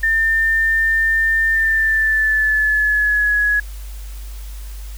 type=tone with pitch glide; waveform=sine; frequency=1800 to 1679.5 Hz; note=A6 to G#6; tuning=+39 to +19 cents; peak=-13 dBFS; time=0.03-3.6 s; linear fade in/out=5 ms; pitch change=-120 cents; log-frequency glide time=1.5-3.37 s; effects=added 50 Hz sine -28 dBFS peak until 4.97 s + white hiss -43 dBFS RMS until 4.97 s